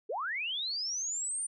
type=linear sweep; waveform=sine; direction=up; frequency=370 to 9210 Hz; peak=-32 dBFS; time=0.09-1.47 s; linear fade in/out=10 ms; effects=none